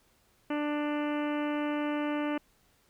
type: harmonic tone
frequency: 295.7 Hz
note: D4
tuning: 12 cents sharp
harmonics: 1 / 2 / 3 / 4 / 5 / 6 / 7 / 8 / 9 / 10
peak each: -30 / -36 / -40 / -42 / -44 / -46 / -47 / -48 / -49 / -50 dBFS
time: 0.5-2.38 s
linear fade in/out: 5 ms
effects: pink hiss -67 dBFS RMS until 2.89 s